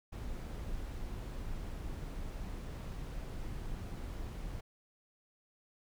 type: noise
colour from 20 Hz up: brown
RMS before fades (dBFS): -41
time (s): 0.12-4.61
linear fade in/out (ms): 10
effects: none